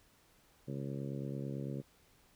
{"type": "harmonic tone", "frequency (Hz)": 69, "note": "C#2", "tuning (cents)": -7, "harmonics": [2, 3, 4, 5, 6, 7, 8], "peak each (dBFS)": [-40, -44, -46, -48, -50, -51, -52], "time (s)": [0.67, 1.82], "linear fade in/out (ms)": 20, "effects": ["pink hiss -67 dBFS RMS until 2.35 s"]}